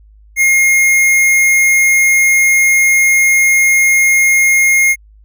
square tone, 2140 Hz, C7, 38 cents sharp, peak -8 dBFS, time 0.36-4.96 s, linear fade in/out 50 ms, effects added 52 Hz sine -40 dBFS peak until 5.24 s

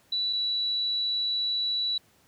sine tone pair in turn, 3951 / 3937 Hz, B7 / B7, 0 / -6 cents, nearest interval unison, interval 6 cents, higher first, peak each -25 dBFS, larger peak neither, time 0.12-0.33 / 0.33-1.98 s, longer second, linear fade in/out 5 ms, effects pink hiss -62 dBFS RMS until 2.27 s + high-pass 80 Hz 12 dB/octave

